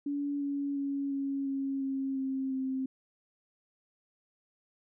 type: tone with pitch steps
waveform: sine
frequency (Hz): 285.5 / 282.2 / 279 / 275.8 / 272.6 / 269.5 / 266.4 / 263.3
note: D4 / C#4 / C#4 / C#4 / C#4 / C#4 / C4 / C4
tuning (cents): -49 / +31 / +11 / -9 / -29 / -49 / +31 / +11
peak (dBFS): -30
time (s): 0.06-2.86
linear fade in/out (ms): 5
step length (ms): 350
effects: none